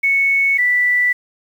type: tone pair in turn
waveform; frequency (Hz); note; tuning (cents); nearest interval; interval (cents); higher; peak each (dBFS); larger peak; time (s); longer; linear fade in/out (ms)
sine; 2211 / 1971.6; C#7 / B6; -5 / -3; major second; 198; first; -12; neither; 0.03-0.58 / 0.58-1.13; neither; 10
effects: 7-bit